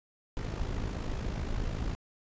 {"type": "noise with amplitude modulation", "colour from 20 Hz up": "brown", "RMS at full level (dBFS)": -31, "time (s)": [0.37, 1.95], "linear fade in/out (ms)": 0, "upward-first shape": "sine", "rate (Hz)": 53.8, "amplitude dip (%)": 60, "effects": ["resampled to 16000 Hz"]}